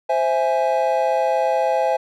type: chord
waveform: triangle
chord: C augmented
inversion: none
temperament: equal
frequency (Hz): 523.3 / 659.3 / 830.6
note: C5 / E5 / G#5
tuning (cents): 0 / 0 / 0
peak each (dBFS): -19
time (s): 0.09-1.97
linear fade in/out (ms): 10
effects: none